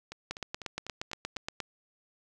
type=two click trains; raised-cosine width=0.2 ms; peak=-17 / -24 dBFS; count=12 / 6; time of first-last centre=0.31-1.603 / 0.12-1.364 s; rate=8.51 / 4.02 Hz; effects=none